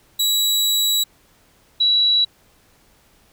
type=tone pair in turn; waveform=sawtooth / sine; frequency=3900 / 3915 Hz; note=B7 / B7; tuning=-23 / -16 cents; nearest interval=unison; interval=7 cents; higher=second; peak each=-13 dBFS; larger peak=neither; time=0.19-1.04 / 1.8-2.25 s; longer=first; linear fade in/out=10 ms; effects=pink hiss -56 dBFS RMS until 3.32 s